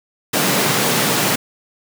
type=high-pass noise; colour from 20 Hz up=pink; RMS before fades=-17 dBFS; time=0.33-1.36 s; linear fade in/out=10 ms; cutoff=120 Hz; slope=96 dB/octave; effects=none